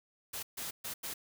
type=noise bursts at uneven times; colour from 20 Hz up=white; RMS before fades=-40 dBFS; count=4; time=0.33-0.43 / 0.57-0.71 / 0.84-0.94 / 1.03-1.14 s; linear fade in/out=10 ms; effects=none